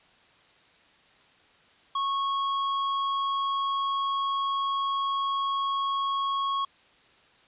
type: tone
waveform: square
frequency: 1100 Hz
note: C#6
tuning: 14 cents flat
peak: -26 dBFS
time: 1.95-6.65 s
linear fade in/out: 5 ms
effects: white hiss -59 dBFS RMS until 7.47 s + resampled to 8000 Hz